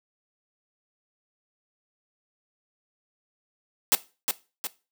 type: noise with echo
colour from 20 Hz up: white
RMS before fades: -19 dBFS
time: 3.92-3.95 s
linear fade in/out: 0 ms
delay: 360 ms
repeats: 2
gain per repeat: -6 dB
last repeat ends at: 4.67 s
effects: noise-tail reverb RT60 0.3 s tail -18 dB re dry + high-pass 200 Hz 12 dB/octave